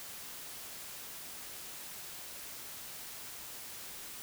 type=silence; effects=white hiss -46 dBFS RMS until 4.22 s